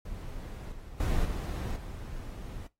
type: noise with level steps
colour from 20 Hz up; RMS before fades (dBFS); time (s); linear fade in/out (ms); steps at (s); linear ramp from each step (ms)
brown; -40 / -45 / -28 / -33 / -40; 0.05-2.67; 5; 0.72 / 1 / 1.25 / 1.76; 2
effects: noise-tail reverb RT60 0.2 s tail -18 dB re dry + AAC 48 kbps